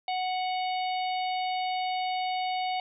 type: harmonic tone with a mistuned harmonic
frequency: 740 Hz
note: F#5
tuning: in tune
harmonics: 1 / 3 / 4 / 5 / 6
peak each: -28 / -38 / -40 / -42 / -44 dBFS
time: 0.08-2.8 s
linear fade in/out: 2 ms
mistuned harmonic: 4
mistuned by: -15 cents
effects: none